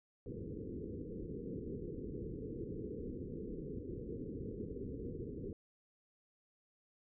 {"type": "low-pass noise", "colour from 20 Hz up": "white", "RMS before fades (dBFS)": -44, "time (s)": [0.26, 5.53], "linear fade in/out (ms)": 2, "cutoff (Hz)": 480, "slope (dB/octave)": 96, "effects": []}